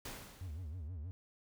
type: noise with exponential decay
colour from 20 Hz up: pink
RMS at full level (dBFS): -43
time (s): 0.05-0.88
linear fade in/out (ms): 5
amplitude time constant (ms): 180
type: tone with vibrato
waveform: triangle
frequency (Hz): 82.6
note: E2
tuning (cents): +4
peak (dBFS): -39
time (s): 0.41-1.11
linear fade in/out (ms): 0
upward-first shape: sine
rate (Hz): 6.3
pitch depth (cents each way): 230
effects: none